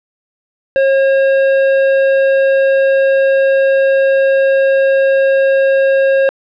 sine tone with hard clipping, 541 Hz, C#5, 42 cents flat, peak -10 dBFS, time 0.76-6.29 s, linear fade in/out 0 ms, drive 11 dB, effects low-pass 3000 Hz 12 dB/octave

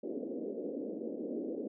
pink band-pass noise, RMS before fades -39 dBFS, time 0.03-1.68 s, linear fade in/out 10 ms, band 230 to 530 Hz, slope 48 dB/octave, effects none

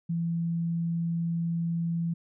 sine tone, 168 Hz, E3, 33 cents sharp, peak -26 dBFS, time 0.09-2.14 s, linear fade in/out 10 ms, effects none

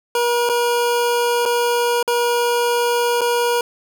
25% pulse tone with dropouts, 478.5 Hz, A#4, 45 cents sharp, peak -12 dBFS, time 0.15-3.61 s, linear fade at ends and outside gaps 2 ms, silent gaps 0.491-0.496 / 1.454-1.459 / 2.028-2.077 / 3.209-3.215 s, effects none

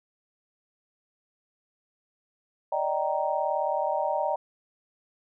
sine chord, Eb major seventh, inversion third, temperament just, 583.4 / 622.3 / 777.8 / 933.4 Hz, D5 / Eb5 / G5 / Bb5, -12 / 0 / -14 / +2 cents, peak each -30 dBFS, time 2.72-4.36 s, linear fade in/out 5 ms, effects none

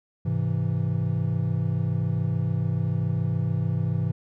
triangle chord, Ab augmented, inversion none, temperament equal, 103.83 / 130.81 / 164.81 Hz, Ab2 / C3 / E3, 0 / 0 / 0 cents, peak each -25 dBFS, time 0.25-4.12 s, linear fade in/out 10 ms, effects none

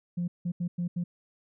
sine tone bursts at uneven times, 174.61 Hz, F3, in tune, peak -26 dBFS, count 5, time 0.17-0.28 / 0.45-0.52 / 0.6-0.68 / 0.78-0.88 / 0.96-1.04 s, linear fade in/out 10 ms, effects tanh soft clip ceiling -24 dBFS

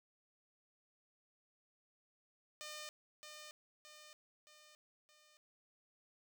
5% pulse tone with echo, 606 Hz, D#5, 46 cents flat, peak -35 dBFS, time 2.61-2.89 s, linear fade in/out 0 ms, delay 620 ms, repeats 4, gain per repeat -5 dB, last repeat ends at 5.37 s, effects none

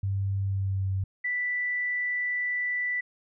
sine tone with pitch glide, 98 to 95.76 Hz, G2 to G2, 0 to -40 cents, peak -25 dBFS, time 0.03-1.04 s, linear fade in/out 5 ms, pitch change -40 cents, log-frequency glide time 0.41-0.91 s
sine tone, 1975 Hz, B6, in tune, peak -26 dBFS, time 1.24-3.01 s, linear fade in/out 10 ms
effects none

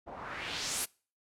white noise with low-pass filter sweep, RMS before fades -38 dBFS, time 0.06-0.86 s, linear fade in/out 20 ms, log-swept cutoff 610 to 12000 Hz, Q 1.9, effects noise-tail reverb RT60 0.4 s tail -25 dB re dry

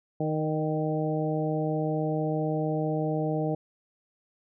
harmonic tone with a mistuned harmonic, 155.56 Hz, D#3, in tune, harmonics 1 / 2 / 3 / 4 / 5, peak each -29 / -31 / -32 / -33 / -36 dBFS, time 0.2-3.55 s, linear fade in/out 5 ms, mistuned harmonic 4, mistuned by -17 cents, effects none

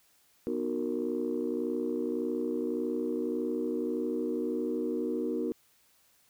sine chord, B major seventh, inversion none, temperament just, 246.9 / 308.7 / 370.4 / 463 Hz, B3 / D#4 / F#4 / A#4, 0 / -14 / +2 / -12 cents, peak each -34 dBFS, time 0.47-5.52 s, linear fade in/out 0 ms, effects tanh soft clip ceiling -21 dBFS + white hiss -66 dBFS RMS until 6.29 s

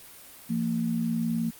sine tone pair together, 169.05 / 228.4 Hz, E3 / A#3, +44 / -35 cents, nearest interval perfect fourth, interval 521 cents, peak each -30 / -26 dBFS, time 0.49-1.51 s, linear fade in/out 20 ms, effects white hiss -48 dBFS RMS until 1.59 s + Opus 32 kbps

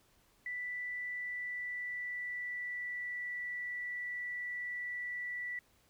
sine tone with pitch glide, 1975.5 to 1960.7 Hz, B6 to B6, 0 to -13 cents, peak -37 dBFS, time 0.46-5.59 s, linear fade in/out 2 ms, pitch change -13 cents, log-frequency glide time 1.01-3.31 s, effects pink hiss -69 dBFS RMS until 5.89 s

